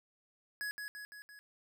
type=tone with echo; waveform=square; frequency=1678 Hz; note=G#6; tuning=17 cents sharp; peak=-37 dBFS; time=0.61-0.71 s; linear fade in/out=0 ms; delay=170 ms; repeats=4; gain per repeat=-4 dB; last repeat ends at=1.39 s; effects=none